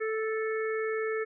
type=harmonic tone; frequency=439.3 Hz; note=A4; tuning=3 cents flat; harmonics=1 / 3 / 4 / 5; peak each=-29 / -39 / -38 / -41 dBFS; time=0-1.25 s; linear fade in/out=20 ms; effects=none